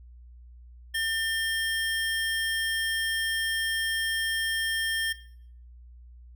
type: tone pair together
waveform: square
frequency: 1800 / 3207 Hz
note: A6 / G7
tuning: +39 / +39 cents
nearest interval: minor seventh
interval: 1000 cents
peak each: -29 / -31 dBFS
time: 0.94-5.13 s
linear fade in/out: 10 ms
effects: noise-tail reverb RT60 0.6 s tail -17 dB re dry + added 60 Hz sine -46 dBFS peak until 6.35 s